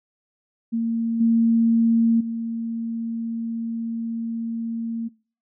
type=tone with level steps; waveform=sine; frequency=229.1 Hz; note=A#3; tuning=30 cents flat; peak=-20 / -14 / -24 dBFS; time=0.72-5.09 s; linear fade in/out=20 ms; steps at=1.2 / 2.2 s; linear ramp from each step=10 ms; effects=noise-tail reverb RT60 0.4 s tail -23 dB re dry